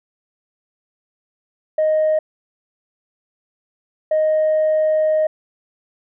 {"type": "tone bursts at uneven times", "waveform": "sine", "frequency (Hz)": 622.3, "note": "D#5", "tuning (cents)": 0, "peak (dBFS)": -12, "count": 2, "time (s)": [[1.78, 2.19], [4.11, 5.27]], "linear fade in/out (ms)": 5, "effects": ["tanh soft clip ceiling -11 dBFS"]}